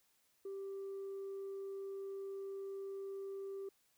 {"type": "tone", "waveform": "sine", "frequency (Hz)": 391.5, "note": "G4", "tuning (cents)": -2, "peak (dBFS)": -40, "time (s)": [0.45, 3.69], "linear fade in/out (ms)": 5, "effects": ["tanh soft clip ceiling -40 dBFS", "white hiss -75 dBFS RMS until 3.97 s"]}